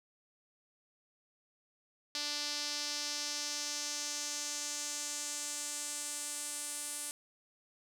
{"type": "tone with band-pass filter sweep", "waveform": "sawtooth", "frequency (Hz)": 293.7, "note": "D4", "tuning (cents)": 0, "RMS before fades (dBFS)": -39, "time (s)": [2.15, 7.11], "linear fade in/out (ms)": 0, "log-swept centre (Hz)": [4800, 9200], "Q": 2.6, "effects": []}